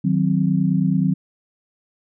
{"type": "chord", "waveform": "sine", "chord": "C diminished", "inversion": "first", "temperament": "equal", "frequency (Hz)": [155.56, 185, 261.6], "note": ["Eb3", "Gb3", "C4"], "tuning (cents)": [0, 0, 0], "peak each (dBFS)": [-20, -18, -23], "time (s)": [0.04, 1.14], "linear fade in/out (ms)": 10, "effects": []}